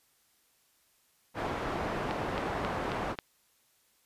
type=low-pass noise; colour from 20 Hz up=white; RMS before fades=-34 dBFS; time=1.34-3.16 s; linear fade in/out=50 ms; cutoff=1000 Hz; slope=12 dB/octave
type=click train; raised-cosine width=0.3 ms; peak=-18 dBFS; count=5; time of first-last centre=2.11-3.188 s; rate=3.71 Hz
effects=white hiss -69 dBFS RMS until 4.05 s + resampled to 32000 Hz